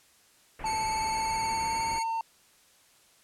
pink low-pass noise, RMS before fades -42 dBFS, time 0.59-1.99 s, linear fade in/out 5 ms, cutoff 2800 Hz, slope 48 dB/octave
triangle tone with pitch glide, 880 to 905.8 Hz, A5 to A#5, 0 to -50 cents, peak -26 dBFS, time 0.64-2.21 s, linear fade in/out 2 ms, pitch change +50 cents, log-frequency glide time 0.96-1.9 s
15% pulse tone with vibrato, 2217 Hz, C#7, in tune, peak -28 dBFS, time 0.65-2.04 s, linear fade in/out 20 ms, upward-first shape square, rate 19 Hz, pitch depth 29 cents each way
effects white hiss -61 dBFS RMS until 3.23 s + low-pass 11000 Hz 12 dB/octave

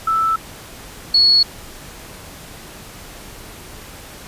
sine tone pair in turn, 1318.5 / 4371 Hz, E6 / C#8, 0 / -25 cents, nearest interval octave + major sixth, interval 2075 cents, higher second, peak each -14 / -9 dBFS, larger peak second, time 0.07-0.36 / 1.14-1.43 s, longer neither, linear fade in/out 5 ms, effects pink hiss -37 dBFS RMS until 4.27 s + resampled to 32000 Hz

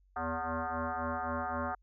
sine tone with frequency modulation, 247.9 Hz, B3, 7 cents sharp, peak -32 dBFS, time 0.16-1.75 s, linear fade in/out 5 ms, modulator 164 Hz, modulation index 7.5, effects added 47 Hz sine -63 dBFS peak until 1.82 s

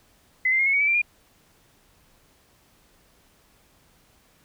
sine tone with pitch steps, 2034 / 2085 / 2138 / 2191 / 2246 / 2303 / 2361 / 2420 Hz, C7 / C7 / C7 / C#7 / C#7 / D7 / D7 / D#7, -50 / -7 / +37 / -21 / +22 / -34 / +9 / -49 cents, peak -18 dBFS, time 0.45-1.018 s, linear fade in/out 5 ms, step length 71 ms, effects pink hiss -60 dBFS RMS until 4.44 s

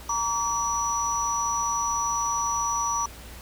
sine tone cluster, 935 / 1145 / 5880 Hz, A#5 / D6 / F#8, +5 / -44 / -12 cents, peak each -28 dBFS, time 0.09-3.06 s, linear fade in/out 5 ms, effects added 60 Hz sine -43 dBFS peak until 3.41 s + pink hiss -45 dBFS RMS until 3.41 s

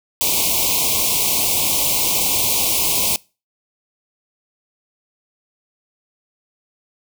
white band-stop noise, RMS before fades -18 dBFS, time 0.21-3.16 s, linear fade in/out 0 ms, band 1100 to 2200 Hz, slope 96 dB/octave, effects noise-tail reverb RT60 0.3 s tail -23 dB re dry

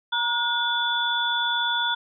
sine tone cluster, 944 / 1444 / 3458 Hz, A#5 / F#6 / A7, +22 / -43 / -31 cents, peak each -27 / -26 / -25 dBFS, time 0.12-1.95 s, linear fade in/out 10 ms, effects none

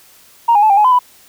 sine tone with pitch steps, 933 / 823 / 866 / 794 / 842 / 1014 / 991 Hz, A#5 / G#5 / A5 / G5 / G#5 / B5 / B5, +1 / -16 / -28 / +22 / +24 / +45 / +6 cents, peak -6 dBFS, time 0.48-0.991 s, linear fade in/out 10 ms, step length 73 ms, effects tanh soft clip ceiling -2 dBFS + white hiss -46 dBFS RMS until 1.28 s

